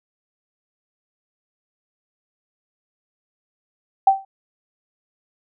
sine tone with exponential decay, 777 Hz, G5, 16 cents flat, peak -6 dBFS, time 4.07-4.25 s, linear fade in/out 5 ms, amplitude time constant 39 ms, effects none

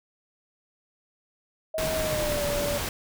sine tone with pitch glide, 635 to 578.9 Hz, D#5 to D5, +35 to -25 cents, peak -27 dBFS, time 1.74-2.78 s, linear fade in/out 5 ms, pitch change -160 cents, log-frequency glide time 1.96-2.45 s
pink noise, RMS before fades -30 dBFS, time 1.78-2.89 s, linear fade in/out 2 ms
effects none

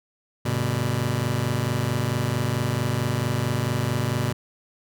sawtooth chord, G major, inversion none, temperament just, 98 / 122.5 / 147 Hz, G2 / B2 / D3, 0 / -14 / +2 cents, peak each -25 / -20 / -25 dBFS, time 0.45-4.33 s, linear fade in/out 10 ms, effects none

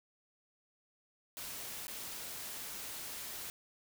white noise with dropouts, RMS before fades -44 dBFS, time 1.37-3.5 s, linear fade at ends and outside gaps 0 ms, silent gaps 1.869-1.88 s, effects none

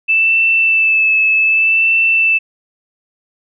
sine tone with vibrato, 2637 Hz, E7, in tune, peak -9 dBFS, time 0.08-2.39 s, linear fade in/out 20 ms, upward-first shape sine, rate 0.65 Hz, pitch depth 23 cents each way, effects none

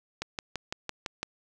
click train, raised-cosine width 0.2 ms, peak -15 dBFS, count 7, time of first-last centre 0.22-1.23 s, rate 5.94 Hz, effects none

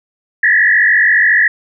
sine tone with frequency modulation, 1818 Hz, A#6, 44 cents flat, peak -7 dBFS, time 0.43-1.48 s, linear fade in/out 5 ms, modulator 47.1 Hz, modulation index 2.9, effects none

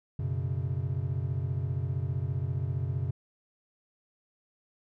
triangle chord, F# suspended fourth, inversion none, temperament equal, 92.5 / 123.47 / 138.59 Hz, F#2 / B2 / C#3, 0 / 0 / 0 cents, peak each -31 dBFS, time 0.19-3.11 s, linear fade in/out 5 ms, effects none

